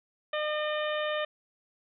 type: harmonic tone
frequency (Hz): 606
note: D#5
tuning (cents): -46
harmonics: 1 / 2 / 3 / 4 / 5 / 6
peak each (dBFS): -30 / -36 / -36 / -42 / -40 / -42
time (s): 0.33-1.25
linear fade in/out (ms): 5
effects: none